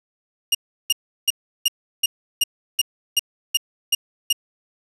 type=tone bursts; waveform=sawtooth; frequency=2839 Hz; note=F7; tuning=28 cents sharp; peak=-11 dBFS; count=11; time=0.52-4.328 s; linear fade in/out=5 ms; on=28 ms; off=350 ms; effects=resampled to 32000 Hz + 7-bit